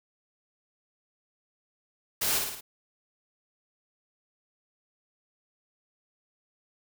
white noise with echo, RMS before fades -28 dBFS, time 2.21-2.39 s, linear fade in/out 10 ms, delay 55 ms, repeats 4, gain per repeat -4 dB, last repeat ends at 2.61 s, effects none

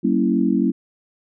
sine chord, G diminished seventh, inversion none, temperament equal with one note detuned, 191.08 / 233.1 / 277.2 / 329.6 Hz, G3 / Bb3 / Db4 / Fb4, -44 / 0 / 0 / 0 cents, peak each -21 / -20 / -21 / -22 dBFS, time 0.03-0.72 s, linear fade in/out 20 ms, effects none

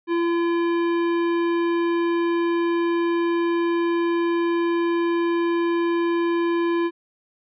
sine tone with hard clipping, 340 Hz, F4, 46 cents flat, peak -21 dBFS, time 0.07-6.91 s, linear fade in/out 50 ms, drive 14 dB, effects resampled to 11025 Hz

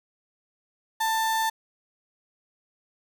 35% pulse tone, 889 Hz, A5, 18 cents sharp, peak -21 dBFS, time 1-1.5 s, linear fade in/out 10 ms, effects 8-bit

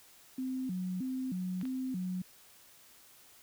sine tone with vibrato, 218 Hz, A3, 16 cents flat, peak -33 dBFS, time 0.38-2.22 s, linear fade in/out 5 ms, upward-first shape square, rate 1.6 Hz, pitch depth 300 cents each way
clicks, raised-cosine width 0.3 ms, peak -34 dBFS, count 2, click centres 1.613 / 1.654 s
effects white hiss -59 dBFS RMS until 3.42 s

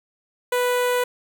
sawtooth tone with notch filter, 493.6 Hz, B4, 1 cent flat, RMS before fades -21 dBFS, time 0.52-1.04 s, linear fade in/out 5 ms, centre 5200 Hz, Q 1.4, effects 9-bit

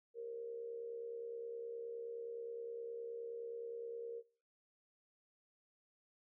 sine tone with amplitude modulation, 466.2 Hz, A#4, in tune, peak -40 dBFS, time 0.14-4.23 s, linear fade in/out 50 ms, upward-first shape sine, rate 69.6 Hz, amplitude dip 55%, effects noise-tail reverb RT60 0.5 s tail -24 dB re dry

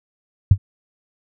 sine tone with exponential decay, 97.2 Hz, G2, 14 cents flat, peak -3 dBFS, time 0.51-0.58 s, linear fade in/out 5 ms, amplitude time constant 15 ms, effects none

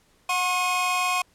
45% pulse tone cluster, 729 / 1080 / 2505 Hz, F#5 / C#6 / D#7, -26 / -45 / +11 cents, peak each -28 / -25 / -27 dBFS, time 0.29-1.22 s, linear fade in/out 5 ms, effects pink hiss -62 dBFS RMS until 1.34 s + low-pass 12000 Hz 12 dB/octave

